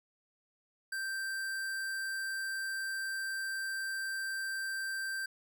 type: tone with hard clipping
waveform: sine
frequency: 1568 Hz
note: G6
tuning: in tune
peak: -36 dBFS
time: 0.92-5.26 s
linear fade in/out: 5 ms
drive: 18 dB
effects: none